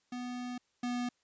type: tone pair in turn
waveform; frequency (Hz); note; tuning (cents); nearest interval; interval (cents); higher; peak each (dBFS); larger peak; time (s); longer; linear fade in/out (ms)
square; 246.9 / 244.6; B3 / B3; 0 / -16; unison; 16; first; -38 / -33; second; 0.12-0.58 / 0.83-1.09; first; 5
effects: white hiss -75 dBFS RMS until 1.23 s + resampled to 16000 Hz